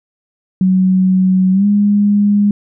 sine tone with pitch glide, 186.7 to 204.8 Hz, F#3 to G#3, +16 to -24 cents, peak -8 dBFS, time 0.61-2.51 s, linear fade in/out 2 ms, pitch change +160 cents, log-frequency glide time 1.52-1.66 s, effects none

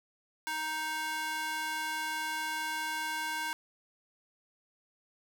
square tone with high-pass filter, 312.4 Hz, D#4, 7 cents sharp, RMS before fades -35 dBFS, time 0.47-3.53 s, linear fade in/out 0 ms, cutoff 1200 Hz, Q 1.9, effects none

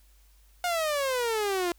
sawtooth exponential sweep, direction down, 722 to 340.6 Hz, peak -22 dBFS, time 0.64-1.72 s, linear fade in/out 2 ms, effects added 50 Hz sine -56 dBFS peak until 1.78 s + white hiss -65 dBFS RMS until 1.78 s

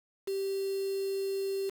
sine tone with quantisation, 390.2 Hz, G4, 8 cents flat, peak -30 dBFS, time 0.27-1.7 s, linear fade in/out 10 ms, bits 7, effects none

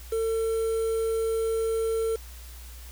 triangle tone with quantisation, 450 Hz, A4, 39 cents sharp, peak -22 dBFS, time 0.12-2.16 s, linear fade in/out 5 ms, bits 7, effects added 60 Hz sine -41 dBFS peak until 2.91 s + white hiss -49 dBFS RMS until 2.91 s

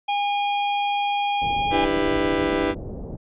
harmonic tone, 814 Hz, G#5, 35 cents flat, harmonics 1 / 3 / 4, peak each -21 / -30 / -31 dBFS, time 0.08-1.85 s, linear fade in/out 10 ms
pink low-pass noise, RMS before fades -33 dBFS, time 1.41-3.17 s, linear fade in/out 10 ms, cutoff 580 Hz, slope 24 dB/octave
35% pulse chord, E minor seventh, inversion third, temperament just, 296.7 / 329.6 / 395.6 / 494.4 Hz, D4 / E4 / G4 / B4, +18 / 0 / +16 / +2 cents, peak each -24 dBFS, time 1.7-2.75 s, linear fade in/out 50 ms
effects resampled to 8000 Hz

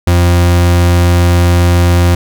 40% pulse tone, 87.31 Hz, F2, in tune, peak -5 dBFS, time 0.07-2.15 s, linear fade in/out 5 ms, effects none

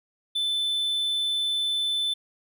triangle tone, 3520 Hz, A7, in tune, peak -22 dBFS, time 0.35-2.14 s, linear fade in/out 10 ms, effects none

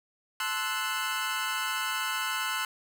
25% pulse chord, F# half-diminished seventh, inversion first, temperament equal with one note detuned, 873.9 / 1046.5 / 1318.5 / 1480 Hz, A5 / C6 / E6 / F#6, -12 / 0 / 0 / 0 cents, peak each -35 / -31 / -31 / -29 dBFS, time 0.4-2.65 s, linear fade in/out 2 ms, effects none

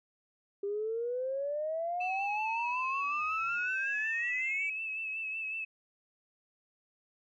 sine exponential sweep, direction up, 396.3 to 2328 Hz, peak -31 dBFS, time 0.63-4.7 s, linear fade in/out 5 ms
sine tone with vibrato, 2611 Hz, E7, 17 cents flat, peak -34 dBFS, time 2-5.65 s, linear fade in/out 10 ms, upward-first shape sine, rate 5.4 Hz, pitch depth 37 cents each way
effects tanh soft clip ceiling -23 dBFS

